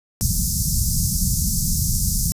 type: band-stop noise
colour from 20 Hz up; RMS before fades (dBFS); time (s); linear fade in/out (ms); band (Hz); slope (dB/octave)
pink; -20; 0.21-2.32; 0; 200 to 5200; 48
effects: resampled to 32000 Hz